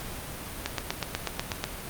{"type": "click train", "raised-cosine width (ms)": 0.2, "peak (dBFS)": -10, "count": 9, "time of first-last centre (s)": [0.66, 1.64], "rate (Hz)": 8.16, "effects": ["pink hiss -38 dBFS RMS until 1.89 s", "Opus 48 kbps"]}